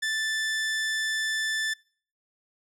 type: tone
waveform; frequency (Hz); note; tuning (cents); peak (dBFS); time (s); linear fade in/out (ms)
sawtooth; 1760; A6; 0; -22; 0.02-1.74; 10
effects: noise-tail reverb RT60 0.5 s tail -26 dB re dry + low-pass 9000 Hz 12 dB/octave